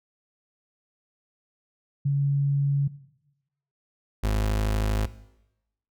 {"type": "tone pair in turn", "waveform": ["sine", "35% pulse"], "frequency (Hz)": [140.7, 52.7], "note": ["C#3", "G#1"], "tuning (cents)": [26, 26], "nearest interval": "octave + perfect fourth", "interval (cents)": 1700, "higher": "first", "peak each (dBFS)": -20, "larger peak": "neither", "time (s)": [[2.05, 2.88], [4.23, 5.06]], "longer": "neither", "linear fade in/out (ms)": 10, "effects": ["noise-tail reverb RT60 0.9 s tail -17 dB re dry"]}